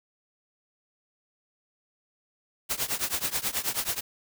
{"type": "noise with tremolo", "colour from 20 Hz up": "white", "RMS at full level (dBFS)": -26, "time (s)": [2.69, 4.01], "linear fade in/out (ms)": 20, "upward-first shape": "triangle", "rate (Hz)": 9.3, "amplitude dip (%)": 95, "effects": []}